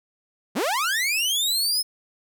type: linear sweep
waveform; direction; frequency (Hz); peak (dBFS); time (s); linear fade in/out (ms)
sawtooth; up; 154.4 to 5220; -18; 0.55-1.83; 20
effects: none